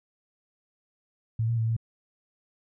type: tone with pitch steps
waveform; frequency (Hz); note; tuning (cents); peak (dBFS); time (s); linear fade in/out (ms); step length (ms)
sine; 112.8 / 116.5 / 112.6 / 113.6; A2 / A#2 / A2 / A#2; +44 / -1 / +40 / -44; -23; 1.39-1.766; 5; 94
effects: none